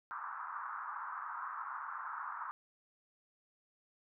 white band-pass noise, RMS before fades -43 dBFS, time 0.11-2.51 s, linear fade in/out 0 ms, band 950 to 1400 Hz, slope 48 dB/octave, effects none

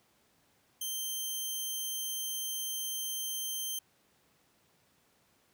10% pulse tone, 3136 Hz, G7, in tune, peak -26 dBFS, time 0.81-3.79 s, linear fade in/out 5 ms, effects pink hiss -69 dBFS RMS until 5.53 s + high-pass 100 Hz 12 dB/octave

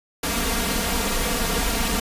pink noise with comb filter, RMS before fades -23 dBFS, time 0.23-2 s, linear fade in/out 5 ms, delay 4.3 ms, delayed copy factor +0.9, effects resampled to 32000 Hz

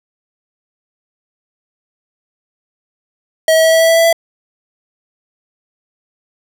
square tone with pitch steps, 640 / 643.7 / 647.4 / 651.2 / 655 / 658.8 / 662.6 / 666.4 Hz, D#5 / E5 / E5 / E5 / E5 / E5 / E5 / E5, +49 / -41 / -31 / -21 / -11 / -1 / +9 / +19 cents, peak -8 dBFS, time 3.48-4.128 s, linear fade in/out 2 ms, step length 81 ms, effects none

